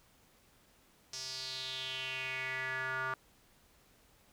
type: tone with band-pass filter sweep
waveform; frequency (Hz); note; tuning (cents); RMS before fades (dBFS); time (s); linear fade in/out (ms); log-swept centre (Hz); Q
square; 130.81; C3; 0; -39; 1.13-3.14; 2; 5600 to 1300; 4.7
effects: pink hiss -66 dBFS RMS until 4.32 s